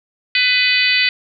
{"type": "harmonic tone with a mistuned harmonic", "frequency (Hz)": 499.4, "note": "B4", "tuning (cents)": 19, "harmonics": [3, 4, 5, 6, 7, 8, 9], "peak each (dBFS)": [-26, -17, -17, -21, -24, -22, -21], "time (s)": [0.35, 1.09], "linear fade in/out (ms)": 2, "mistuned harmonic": 9, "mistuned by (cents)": 23, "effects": []}